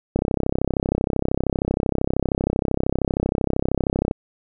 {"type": "click train", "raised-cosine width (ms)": 2, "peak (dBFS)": -6, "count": 131, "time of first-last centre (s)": [0.16, 4.111], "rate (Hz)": 32.9, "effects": []}